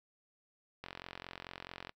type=click train; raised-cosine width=0.3 ms; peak=-27 dBFS; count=48; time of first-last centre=0.84-1.894 s; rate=44.6 Hz; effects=noise-tail reverb RT60 0.1 s tail -25 dB re dry